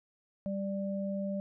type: tone pair together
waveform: sine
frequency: 196.8 / 589.4 Hz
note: G3 / D5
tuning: +7 / +6 cents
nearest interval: octave + perfect fifth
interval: 1899 cents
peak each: -33 / -37 dBFS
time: 0.46-1.4 s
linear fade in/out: 0 ms
effects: none